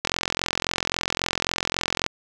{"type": "click train", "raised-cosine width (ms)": 0.2, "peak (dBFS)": -4, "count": 89, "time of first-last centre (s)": [0.05, 2.064], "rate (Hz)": 43.7, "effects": []}